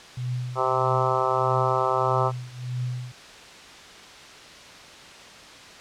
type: tone with tremolo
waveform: sine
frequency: 124.6 Hz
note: B2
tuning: 16 cents sharp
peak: -24 dBFS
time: 0.17-3.12 s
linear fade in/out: 5 ms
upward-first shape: triangle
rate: 1.6 Hz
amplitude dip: 90%
type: harmonic tone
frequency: 130 Hz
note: C3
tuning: 11 cents flat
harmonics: 3 / 4 / 5 / 6 / 7 / 8 / 9 / 10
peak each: -29 / -29 / -29 / -29 / -29 / -29 / -29 / -29 dBFS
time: 0.55-2.32 s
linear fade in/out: 50 ms
effects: white hiss -44 dBFS RMS until 5.8 s + low-pass 5000 Hz 12 dB/octave